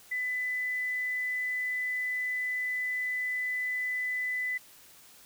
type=tone; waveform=sine; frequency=2000 Hz; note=B6; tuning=21 cents sharp; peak=-29 dBFS; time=0.11-4.58 s; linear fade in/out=10 ms; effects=white hiss -55 dBFS RMS until 5.25 s